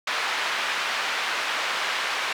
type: band-pass noise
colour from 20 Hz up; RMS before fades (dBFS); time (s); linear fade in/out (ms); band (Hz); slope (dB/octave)
pink; -27; 0.07-2.33; 5; 1100 to 3300; 12
effects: none